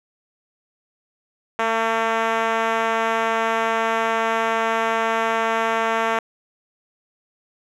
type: tone with band-pass filter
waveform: 5% pulse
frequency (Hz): 225.6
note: A3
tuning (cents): +44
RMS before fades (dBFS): -21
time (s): 1.59-6.19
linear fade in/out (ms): 2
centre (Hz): 770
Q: 0.75
effects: none